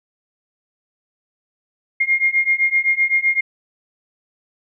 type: beating tone pair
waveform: sine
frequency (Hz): 2125 / 2132.8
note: C7 / C7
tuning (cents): +26 / +33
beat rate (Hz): 7.8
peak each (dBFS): -18 / -17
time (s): 2-3.41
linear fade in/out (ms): 10
effects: none